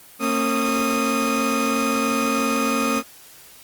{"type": "tone cluster", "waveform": "30% pulse", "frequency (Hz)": [228, 271.1, 1241], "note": ["A#3", "C#4", "D#6"], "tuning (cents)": [-38, -38, -5], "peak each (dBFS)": -21, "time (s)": [0.19, 3.03], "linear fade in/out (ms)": 50, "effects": ["white hiss -46 dBFS RMS until 3.63 s", "Opus 32 kbps"]}